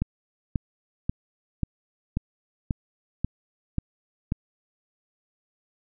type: click train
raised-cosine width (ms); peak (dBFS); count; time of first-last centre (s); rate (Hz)
5; -12; 9; 0.02-4.321; 1.86
effects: none